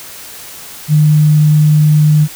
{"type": "tone", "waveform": "sine", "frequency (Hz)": 151.6, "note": "D#3", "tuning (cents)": -45, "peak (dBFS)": -5, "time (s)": [0.88, 2.28], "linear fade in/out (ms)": 50, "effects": ["white hiss -31 dBFS RMS until 2.35 s"]}